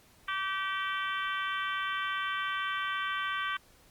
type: harmonic tone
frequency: 386.1 Hz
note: G4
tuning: 26 cents flat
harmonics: 3 / 4 / 5 / 6 / 7 / 8 / 9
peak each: -34 / -35 / -40 / -42 / -46 / -41 / -46 dBFS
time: 0.28-3.57 s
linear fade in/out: 5 ms
effects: pink hiss -61 dBFS RMS until 3.9 s + Opus 48 kbps